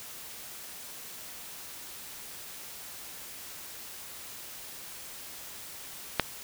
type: click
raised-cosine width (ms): 0.3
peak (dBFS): -5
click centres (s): 6.197
effects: white hiss -44 dBFS RMS until 6.43 s